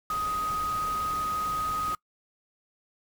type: tone in noise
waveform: sine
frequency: 1252 Hz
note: D#6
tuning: 10 cents sharp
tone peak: -27 dBFS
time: 0.1-1.95 s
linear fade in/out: 2 ms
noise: pink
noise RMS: -40 dBFS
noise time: 0.1-1.95 s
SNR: +10 dB
effects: noise-tail reverb RT60 0.1 s tail -24 dB re dry